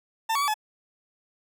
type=tone with pitch steps; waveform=40% pulse; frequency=895 / 1123 / 1150 / 856 Hz; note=A5 / C#6 / D6 / A5; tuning=+29 / +22 / -37 / -48 cents; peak=-22 dBFS; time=0.29-0.542 s; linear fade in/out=10 ms; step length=63 ms; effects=none